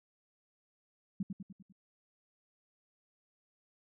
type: tone with echo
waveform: sine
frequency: 192.4 Hz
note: G3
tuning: 32 cents flat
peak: -31 dBFS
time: 1.2-1.23 s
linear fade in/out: 5 ms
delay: 99 ms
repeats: 5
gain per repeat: -5 dB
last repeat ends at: 1.725 s
effects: none